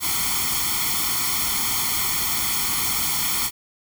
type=noise with comb filter; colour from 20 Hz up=white; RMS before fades=-23 dBFS; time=0-3.51 s; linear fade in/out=50 ms; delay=0.91 ms; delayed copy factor=+0.9; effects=none